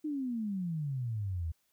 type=exponential sweep; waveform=sine; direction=down; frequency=312.6 to 77.78 Hz; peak=-32 dBFS; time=0.04-1.52 s; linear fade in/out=10 ms; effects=white hiss -75 dBFS RMS until 1.72 s